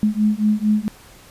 sine beating tone pair, 210 / 214.4 Hz, G#3 / A3, +19 / -45 cents, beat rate 4.4 Hz, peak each -18 dBFS, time 0.03-0.88 s, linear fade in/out 0 ms, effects pink hiss -46 dBFS RMS until 1.3 s + resampled to 32000 Hz

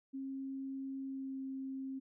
sine tone with pitch glide, 269.1 to 266.8 Hz, C4 to C4, +49 to +34 cents, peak -39 dBFS, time 0.13-2 s, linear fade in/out 20 ms, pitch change -15 cents, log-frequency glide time 1.03-1.4 s, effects none

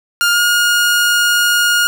sawtooth tone with pitch glide, 1408 to 1429.3 Hz, F6 to F6, +14 to +40 cents, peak -7 dBFS, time 0.21-1.87 s, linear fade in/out 0 ms, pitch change +26 cents, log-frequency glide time 0.32-0.39 s, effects none

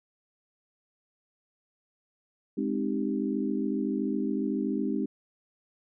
sine chord, Ab major seventh, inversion none, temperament equal with one note detuned, 207.7 / 261.6 / 309.2 / 392 Hz, Ab3 / C4 / Eb4 / G4, 0 / 0 / -11 / 0 cents, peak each -31 / -31 / -32 / -35 dBFS, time 2.57-5.06 s, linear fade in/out 10 ms, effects none

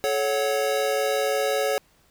square chord, F# minor, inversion first, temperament equal with one note detuned, 430.9 / 554.4 / 740 Hz, A4 / C#5 / F#5, -36 / 0 / 0 cents, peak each -27 / -25 / -30 dBFS, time 0.04-1.78 s, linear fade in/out 0 ms, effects pink hiss -61 dBFS RMS until 2.1 s

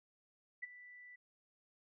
sine tone with ADSR envelope, 1975.5 Hz, B6, in tune, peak -38 dBFS, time 0.62-1.16 s, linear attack 16 ms, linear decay 20 ms, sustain -15 dB, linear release 9 ms, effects none

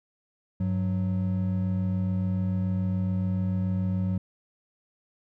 triangle tone pair together, 98 / 185 Hz, G2 / F#3, 0 / 0 cents, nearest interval major seventh, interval 1100 cents, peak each -25 dBFS, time 0.6-4.18 s, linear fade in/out 5 ms, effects none

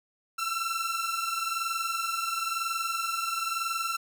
sawtooth tone pair together, 1335 / 1356 Hz, E6 / E6, +22 / +49 cents, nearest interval unison, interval 27 cents, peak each -28 dBFS, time 0.38-3.97 s, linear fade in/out 10 ms, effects none

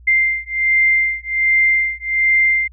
sine beating tone pair, 2093 / 2094.3 Hz, C7 / C7, 0 / +1 cents, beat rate 1.3 Hz, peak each -16 dBFS, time 0.07-2.68 s, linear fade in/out 10 ms, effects added 60 Hz sine -40 dBFS peak until 2.72 s

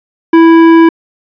sine tone with hard clipping, 329.6 Hz, E4, in tune, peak -3 dBFS, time 0.33-0.89 s, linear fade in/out 5 ms, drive 12 dB, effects resampled to 11025 Hz

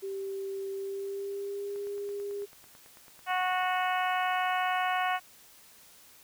sine tone with pitch glide, 390 to 404.7 Hz, G4 to G#4, -9 to -45 cents, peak -33 dBFS, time 0.02-2.46 s, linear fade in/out 20 ms, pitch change +64 cents, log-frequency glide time 0.73-1.8 s
click train, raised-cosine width 0.5 ms, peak -39 dBFS, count 18, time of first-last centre 1.76-3.632 s, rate 9.08 Hz
harmonic tone, 367.4 Hz, F#4, 12 cents flat, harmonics 2 / 3 / 4 / 5 / 6 / 7 / 8, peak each -29 / -33 / -35 / -37 / -39 / -40 / -41 dBFS, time 3.26-5.2 s, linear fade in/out 50 ms
effects white hiss -56 dBFS RMS until 6.23 s

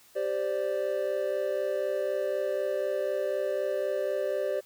triangle chord, G suspended fourth, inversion none, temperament equal, 392 / 523.3 / 587.3 Hz, G4 / C5 / D5, 0 / 0 / 0 cents, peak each -31 / -30 / -28 dBFS, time 0.15-4.61 s, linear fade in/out 20 ms, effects white hiss -58 dBFS RMS until 4.65 s

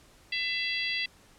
harmonic tone, 670 Hz, E5, 28 cents sharp, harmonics 3 / 4 / 5 / 6 / 7, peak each -33 / -33 / -35 / -41 / -36 dBFS, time 0.32-1.06 s, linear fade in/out 5 ms, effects pink hiss -58 dBFS RMS until 1.38 s + low-pass 11000 Hz 12 dB/octave

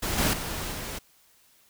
pink noise with level steps, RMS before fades -29 / -24 / -33 / -35 dBFS, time 0.02-0.99 s, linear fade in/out 10 ms, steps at 0.18 / 0.33 / 0.72 s, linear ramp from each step 5 ms, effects white hiss -61 dBFS RMS until 1.69 s

